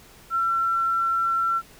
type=tone; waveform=sine; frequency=1352 Hz; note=E6; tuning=43 cents sharp; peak=-20 dBFS; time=0.3-1.62 s; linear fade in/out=50 ms; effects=pink hiss -50 dBFS RMS until 1.79 s